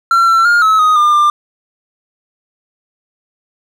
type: tone with pitch steps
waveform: triangle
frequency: 1361 / 1347 / 1415 / 1292 / 1250 / 1203 / 1193 Hz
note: F6 / E6 / F6 / E6 / D#6 / D6 / D6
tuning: -45 / +37 / +22 / -35 / +8 / +41 / +27 cents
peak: -5 dBFS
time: 0.11-1.3 s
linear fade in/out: 2 ms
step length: 170 ms
effects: none